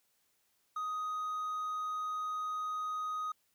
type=tone with hard clipping; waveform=triangle; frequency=1250 Hz; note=D#6; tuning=8 cents sharp; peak=-35 dBFS; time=0.76-3.32 s; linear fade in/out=5 ms; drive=5 dB; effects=white hiss -75 dBFS RMS until 3.54 s